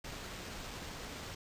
pink noise with sample-and-hold, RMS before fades -45 dBFS, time 0.04-1.35 s, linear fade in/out 5 ms, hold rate 11025 Hz, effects resampled to 32000 Hz

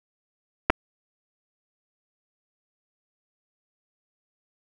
clicks, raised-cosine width 0.5 ms, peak -3 dBFS, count 2, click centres 0.699 / 0.702 s, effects none

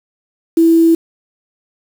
sine tone with quantisation, 329.9 Hz, E4, 1 cent sharp, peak -6 dBFS, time 0.57-0.95 s, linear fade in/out 5 ms, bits 5, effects none

